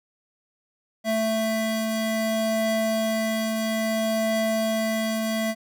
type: tone pair together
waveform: square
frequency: 221.2 / 663 Hz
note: A3 / E5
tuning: +9 / +10 cents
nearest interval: octave + perfect fifth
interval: 1901 cents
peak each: -26 dBFS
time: 1.04-5.55 s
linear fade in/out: 50 ms
effects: none

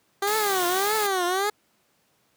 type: tone with vibrato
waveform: 15% pulse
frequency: 391.3 Hz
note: G4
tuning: 3 cents flat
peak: -16 dBFS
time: 0.22-1.5 s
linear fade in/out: 5 ms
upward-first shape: triangle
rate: 1.7 Hz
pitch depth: 210 cents each way
type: noise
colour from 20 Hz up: white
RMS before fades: -31 dBFS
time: 0.27-1.07 s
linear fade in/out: 5 ms
effects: pink hiss -66 dBFS RMS until 2.36 s + high-pass 150 Hz 12 dB/octave

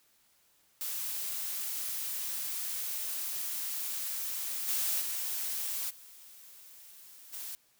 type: noise with level steps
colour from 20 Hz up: blue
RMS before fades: -36 / -31 / -35 / -53 / -41 dBFS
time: 0.81-7.55 s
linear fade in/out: 0 ms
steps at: 4.67 / 5 / 5.89 / 7.32 s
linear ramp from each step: 20 ms
effects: white hiss -68 dBFS RMS until 7.79 s

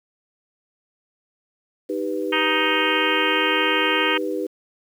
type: chord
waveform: sine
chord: Eb augmented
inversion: none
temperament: equal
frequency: 311.1 / 392 / 493.9 Hz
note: Eb4 / G4 / B4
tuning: 0 / 0 / 0 cents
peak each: -27 dBFS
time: 1.89-4.47 s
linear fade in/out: 10 ms
type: harmonic tone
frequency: 312.4 Hz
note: D#4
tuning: 7 cents sharp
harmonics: 3 / 4 / 5 / 6 / 7 / 8 / 9 / 10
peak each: -27 / -27 / -27 / -27 / -27 / -27 / -27 / -27 dBFS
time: 2.32-4.18 s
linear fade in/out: 10 ms
effects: 8-bit

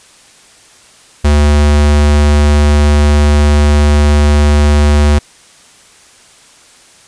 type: tone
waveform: square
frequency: 73.6 Hz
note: D2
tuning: 4 cents sharp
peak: -6 dBFS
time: 1.24-5.19 s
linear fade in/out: 10 ms
effects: white hiss -42 dBFS RMS until 7.07 s + resampled to 22050 Hz

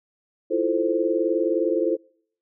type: chord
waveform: sine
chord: F major seventh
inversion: third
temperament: equal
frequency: 329.6 / 349.2 / 440 / 523.3 Hz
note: E4 / F4 / A4 / C5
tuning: 0 / 0 / 0 / 0 cents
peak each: -25 dBFS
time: 0.5-1.97 s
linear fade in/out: 20 ms
effects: noise-tail reverb RT60 0.6 s tail -26 dB re dry

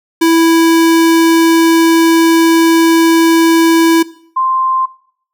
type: tone pair in turn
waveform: square / sine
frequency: 329.6 / 1046.4 Hz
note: E4 / C6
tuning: 0 / 0 cents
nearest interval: octave + minor sixth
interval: 2000 cents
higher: second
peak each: -7 / -10 dBFS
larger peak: first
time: 0.21-4.03 / 4.36-4.86 s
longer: first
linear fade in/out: 10 ms
effects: noise-tail reverb RT60 0.6 s tail -19 dB re dry

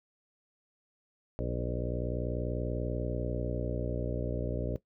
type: harmonic tone with a mistuned harmonic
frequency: 60.3 Hz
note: B1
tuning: 41 cents flat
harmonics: 1 / 2 / 3 / 4 / 5 / 6 / 7 / 8 / 9 / 10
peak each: -36 / -37 / -42 / -42 / -41 / -43 / -41 / -42 / -42 / -42 dBFS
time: 1.39-4.76 s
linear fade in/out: 0 ms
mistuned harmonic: 8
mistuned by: +40 cents
effects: noise-tail reverb RT60 0.1 s tail -17 dB re dry

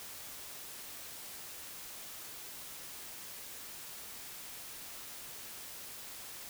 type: silence
effects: white hiss -47 dBFS RMS until 6.49 s

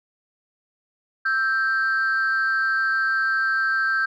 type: tone pair together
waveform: sine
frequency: 1318.5 / 1573.4 Hz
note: E6 / G6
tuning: 0 / +6 cents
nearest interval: minor third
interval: 306 cents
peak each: -24 / -18 dBFS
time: 1.25-4.06 s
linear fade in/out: 10 ms
effects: tanh soft clip ceiling -16 dBFS

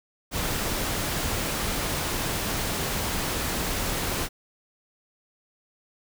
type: noise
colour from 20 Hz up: pink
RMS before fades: -28 dBFS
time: 0.31-4.29 s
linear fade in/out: 50 ms
effects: none

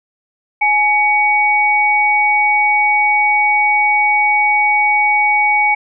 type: tone pair together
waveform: sine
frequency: 839.2 / 2250 Hz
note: G#5 / C#7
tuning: +18 / +25 cents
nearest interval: octave + perfect fourth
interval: 1707 cents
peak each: -14 / -12 dBFS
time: 0.61-5.75 s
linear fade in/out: 10 ms
effects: none

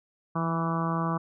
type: harmonic tone with a mistuned harmonic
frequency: 164.81 Hz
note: E3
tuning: in tune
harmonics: 1 / 2 / 3 / 4 / 5 / 6 / 7 / 8 / 9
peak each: -28 / -35 / -40 / -37 / -38 / -35 / -32 / -41 / -44 dBFS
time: 0.35-1.18 s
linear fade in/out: 10 ms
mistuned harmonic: 1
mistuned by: +21 cents
effects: none

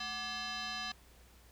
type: tone with frequency modulation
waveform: sine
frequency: 1174.7 Hz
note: D6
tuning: in tune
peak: -37 dBFS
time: 0-0.92 s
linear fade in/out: 5 ms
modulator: 959 Hz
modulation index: 4.2
effects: added 60 Hz sine -60 dBFS peak until 1.51 s + pink hiss -63 dBFS RMS until 1.51 s

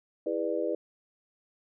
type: chord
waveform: sine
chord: E dominant seventh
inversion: none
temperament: just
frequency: 329.6 / 412 / 494.4 / 593.3 Hz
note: E4 / G#4 / B4 / D5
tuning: 0 / -14 / +2 / +18 cents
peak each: -33 / -34 / -32 / -33 dBFS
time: 0.26-0.75 s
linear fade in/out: 5 ms
effects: none

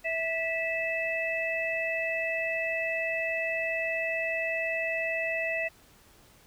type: harmonic tone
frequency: 655 Hz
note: E5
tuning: 11 cents flat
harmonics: 1 / 3 / 4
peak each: -32 / -32 / -32 dBFS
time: 0.04-5.69 s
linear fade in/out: 20 ms
effects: pink hiss -58 dBFS RMS until 6.46 s

